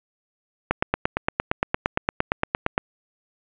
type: click train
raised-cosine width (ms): 0.5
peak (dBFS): -4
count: 19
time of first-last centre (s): 0.71-2.779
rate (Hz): 8.7
effects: resampled to 8000 Hz + 7-bit